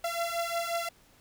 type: beating tone pair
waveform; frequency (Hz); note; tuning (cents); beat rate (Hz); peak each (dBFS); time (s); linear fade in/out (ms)
sawtooth; 677 / 682.6; E5 / F5; +46 / -40; 5.6; -29; 0.04-0.89; 5
effects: pink hiss -61 dBFS RMS until 1.2 s